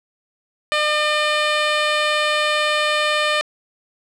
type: tone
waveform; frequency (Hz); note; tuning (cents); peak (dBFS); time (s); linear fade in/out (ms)
10% pulse; 603; D5; +46; -8; 0.72-3.41; 0
effects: low-pass 6000 Hz 12 dB/octave